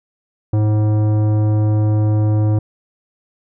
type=tone with tanh clipping; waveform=triangle; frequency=106.6 Hz; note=G#2; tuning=46 cents sharp; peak=-14 dBFS; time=0.53-2.59 s; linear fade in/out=5 ms; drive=18 dB; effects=none